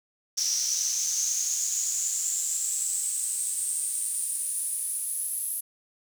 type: noise with high-pass filter sweep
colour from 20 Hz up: brown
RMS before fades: -29 dBFS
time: 0.37-5.61 s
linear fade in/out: 10 ms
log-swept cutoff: 5700 to 11000 Hz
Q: 9.5
effects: none